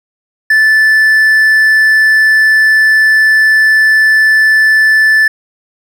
triangle tone, 1752 Hz, A6, 8 cents flat, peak -3 dBFS, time 0.5-5.28 s, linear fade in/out 5 ms, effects 7-bit

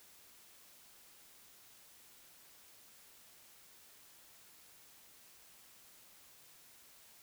silence, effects white hiss -61 dBFS RMS until 7.22 s

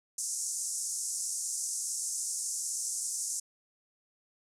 pink band-pass noise, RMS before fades -35 dBFS, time 0.18-3.4 s, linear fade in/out 5 ms, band 5900 to 10000 Hz, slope 48 dB/octave, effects none

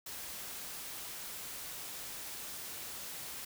white noise, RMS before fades -44 dBFS, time 0.06-3.45 s, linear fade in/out 5 ms, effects none

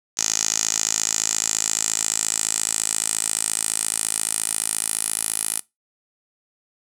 10% pulse tone with band-pass filter sweep, 54.4 Hz, A1, 19 cents flat, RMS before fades -24 dBFS, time 0.17-5.6 s, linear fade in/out 10 ms, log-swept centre 6500 to 10000 Hz, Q 5.3, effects noise-tail reverb RT60 0.2 s tail -21 dB re dry

